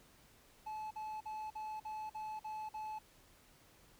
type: tone bursts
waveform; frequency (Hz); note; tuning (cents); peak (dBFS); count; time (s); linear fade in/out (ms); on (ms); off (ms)
triangle; 863; A5; -34; -39; 8; 0.66-2.989; 10; 250; 47
effects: pink hiss -65 dBFS RMS until 3.99 s